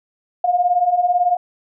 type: beating tone pair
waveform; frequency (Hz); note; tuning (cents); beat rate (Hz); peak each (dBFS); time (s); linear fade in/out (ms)
sine; 698.5 / 716.5; F5 / F5; 0 / +44; 18; -19 / -15; 0.44-1.37; 5
effects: none